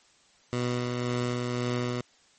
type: tone with tremolo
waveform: 15% pulse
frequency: 122.7 Hz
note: B2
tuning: 11 cents flat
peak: -20 dBFS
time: 0.53-2.01 s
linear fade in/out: 0 ms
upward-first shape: sine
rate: 1.9 Hz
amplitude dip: 25%
effects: white hiss -61 dBFS RMS until 2.38 s + MP3 32 kbps